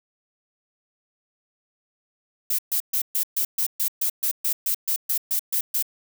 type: noise bursts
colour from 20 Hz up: violet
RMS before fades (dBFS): -23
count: 16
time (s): 2.5-5.826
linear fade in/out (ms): 5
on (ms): 86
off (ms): 130
effects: none